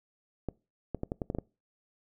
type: clicks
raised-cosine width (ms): 2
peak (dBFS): -19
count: 8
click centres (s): 0.487 / 0.947 / 1.034 / 1.119 / 1.218 / 1.301 / 1.349 / 1.386
effects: noise-tail reverb RT60 0.3 s tail -24 dB re dry